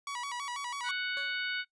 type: tone with vibrato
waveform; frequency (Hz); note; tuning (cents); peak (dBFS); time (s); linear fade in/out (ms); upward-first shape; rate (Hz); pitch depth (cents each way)
sawtooth; 1046.5; C6; 0; -32; 0.07-0.91; 2; square; 6.1; 130
type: harmonic tone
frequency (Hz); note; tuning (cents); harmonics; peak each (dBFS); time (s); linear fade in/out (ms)
740; F#5; 0; 2 / 3 / 4 / 5 / 6; -34 / -38 / -40 / -42 / -44; 0.83-1.65; 50
type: tone with exponential decay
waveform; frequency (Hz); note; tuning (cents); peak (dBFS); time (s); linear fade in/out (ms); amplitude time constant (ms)
20% pulse; 560; C#5; +18; -37; 1.17-1.5; 0; 70
effects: noise-tail reverb RT60 0.1 s tail -22 dB re dry + resampled to 22050 Hz